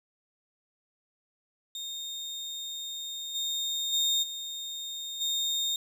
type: tone with level steps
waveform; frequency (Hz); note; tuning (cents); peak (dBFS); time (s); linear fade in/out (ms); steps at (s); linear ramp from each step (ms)
35% pulse; 3676; A#7; -25; -33 / -27 / -22 / -33 / -25; 1.75-5.76; 2; 3.34 / 3.92 / 4.22 / 5.2; 20
effects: resampled to 32000 Hz + 10-bit